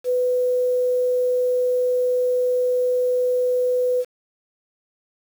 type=tone with quantisation; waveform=sine; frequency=498.7 Hz; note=B4; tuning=17 cents sharp; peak=-17 dBFS; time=0.04-4.05 s; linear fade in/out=50 ms; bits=7; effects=none